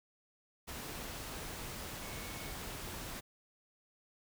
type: tone in noise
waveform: sine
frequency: 2209 Hz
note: C#7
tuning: 7 cents flat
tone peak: -53 dBFS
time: 2.01-2.53 s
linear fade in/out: 20 ms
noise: pink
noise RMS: -44 dBFS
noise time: 0.67-3.21 s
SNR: -12 dB
effects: none